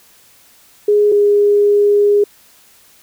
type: tone pair in turn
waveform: sine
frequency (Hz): 415.3 / 410.3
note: G#4 / G#4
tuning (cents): 0 / -21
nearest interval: unison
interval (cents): 21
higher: first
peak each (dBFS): -8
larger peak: neither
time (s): 0.88-1.12 / 1.12-2.24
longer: second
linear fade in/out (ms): 5
effects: white hiss -48 dBFS RMS until 3.02 s